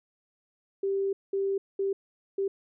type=tone bursts at uneven times; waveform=sine; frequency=392 Hz; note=G4; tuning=in tune; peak=-25 dBFS; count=4; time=0.83-1.13 / 1.33-1.58 / 1.79-1.93 / 2.38-2.48 s; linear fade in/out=5 ms; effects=none